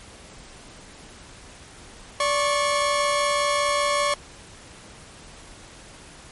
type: tone pair together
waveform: sawtooth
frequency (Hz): 580.1 / 1095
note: D5 / C#6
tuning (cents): -21 / -22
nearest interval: major seventh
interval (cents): 1099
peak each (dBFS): -19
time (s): 2.2-4.14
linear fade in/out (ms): 2
effects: pink hiss -45 dBFS RMS until 6.31 s + MP3 48 kbps